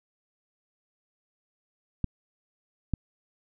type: clicks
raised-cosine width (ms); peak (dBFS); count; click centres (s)
5; -14; 2; 2.043 / 2.937
effects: none